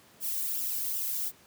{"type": "noise with flanger", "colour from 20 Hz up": "violet", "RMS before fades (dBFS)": -32, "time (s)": [0.2, 1.32], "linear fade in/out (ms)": 50, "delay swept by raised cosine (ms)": [0.46, 1.56], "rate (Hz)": 2.6, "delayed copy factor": -0.7, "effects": ["pink hiss -58 dBFS RMS until 1.46 s", "high-pass 100 Hz 12 dB/octave"]}